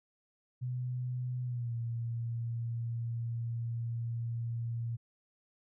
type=tone with pitch glide; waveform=sine; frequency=125 to 116.63 Hz; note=B2 to A#2; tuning=+21 to +1 cents; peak=-33 dBFS; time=0.61-4.97 s; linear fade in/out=20 ms; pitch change=-120 cents; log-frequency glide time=1.43-1.74 s; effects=none